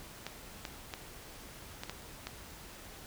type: clicks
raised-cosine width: 0.2 ms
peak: -21 dBFS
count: 6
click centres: 0.266 / 0.652 / 0.938 / 1.835 / 1.896 / 2.27 s
effects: pink hiss -50 dBFS RMS until 3.06 s